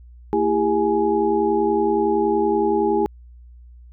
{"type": "tone cluster", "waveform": "sine", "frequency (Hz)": [228.6, 332.2, 402.9, 837], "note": ["A#3", "E4", "G4", "G#5"], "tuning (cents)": [-34, 13, 48, 13], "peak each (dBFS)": [-26, -22, -19, -23], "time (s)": [0.33, 3.06], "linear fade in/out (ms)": 0, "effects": ["added 60 Hz sine -41 dBFS peak until 3.92 s"]}